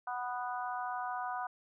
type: harmonic tone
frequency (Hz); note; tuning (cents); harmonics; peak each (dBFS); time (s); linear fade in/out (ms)
246.9; B3; 0; 3 / 4 / 5 / 6; -38 / -40 / -42 / -44; 0.07-1.47; 5
effects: none